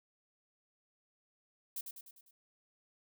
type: noise with echo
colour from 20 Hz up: violet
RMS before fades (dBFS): -40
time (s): 1.76-1.81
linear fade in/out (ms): 5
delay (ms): 100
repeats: 5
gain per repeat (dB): -5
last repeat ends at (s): 2.31
effects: none